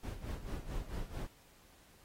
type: noise with tremolo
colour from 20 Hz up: brown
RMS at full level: -38 dBFS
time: 0.03-1.27 s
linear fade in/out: 5 ms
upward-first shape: sine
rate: 4.5 Hz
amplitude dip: 75%
effects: pink hiss -64 dBFS RMS until 2.04 s + AAC 48 kbps